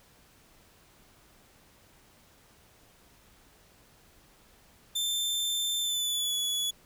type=tone with pitch glide; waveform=sawtooth; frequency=3559 to 3402 Hz; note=A7 to G#7; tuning=+19 to +41 cents; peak=-25 dBFS; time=4.95-6.71 s; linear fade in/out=10 ms; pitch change=-78 cents; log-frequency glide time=5.8-6.34 s; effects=pink hiss -60 dBFS RMS until 6.85 s